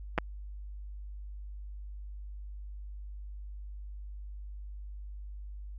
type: clicks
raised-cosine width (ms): 0.5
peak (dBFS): -13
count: 2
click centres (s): 0.179 / 0.185
effects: added 50 Hz sine -40 dBFS peak until 5.78 s